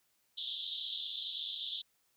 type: band-pass noise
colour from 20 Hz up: white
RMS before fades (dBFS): -41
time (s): 0.37-1.82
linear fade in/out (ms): 10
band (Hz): 3200 to 3800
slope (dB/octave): 96
effects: white hiss -75 dBFS RMS until 2.16 s